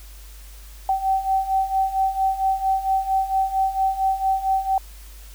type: beating tone pair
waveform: sine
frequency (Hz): 767 / 771.4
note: G5 / G5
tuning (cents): -38 / -28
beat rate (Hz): 4.4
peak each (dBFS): -24 / -20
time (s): 0.89-4.78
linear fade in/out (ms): 2
effects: added 50 Hz sine -39 dBFS peak until 5.34 s + white hiss -48 dBFS RMS until 5.34 s